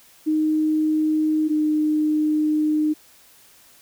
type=tone pair in turn; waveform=sine; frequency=310 / 305.6 Hz; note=D#4 / D#4; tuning=-6 / -31 cents; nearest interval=unison; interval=25 cents; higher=first; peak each=-17 dBFS; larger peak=neither; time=0.26-1.49 / 1.49-2.94 s; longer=second; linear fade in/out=20 ms; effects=white hiss -52 dBFS RMS until 3.81 s